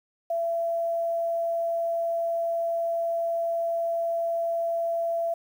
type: tone with quantisation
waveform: sine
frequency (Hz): 672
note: E5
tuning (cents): +33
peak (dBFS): -24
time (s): 0.3-5.34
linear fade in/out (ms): 5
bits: 9
effects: none